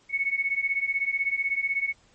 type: beating tone pair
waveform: sine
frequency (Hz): 2200 / 2216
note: C#7 / C#7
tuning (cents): -14 / -1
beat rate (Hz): 16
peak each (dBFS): -28 / -26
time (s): 0.09-1.94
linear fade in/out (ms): 50
effects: pink hiss -61 dBFS RMS until 2.14 s + MP3 32 kbps